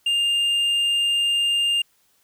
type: tone with tanh clipping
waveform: sine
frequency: 2806 Hz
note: F7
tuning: 8 cents sharp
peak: -19 dBFS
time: 0.06-1.82 s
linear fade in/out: 5 ms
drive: 5 dB
effects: white hiss -63 dBFS RMS until 2.23 s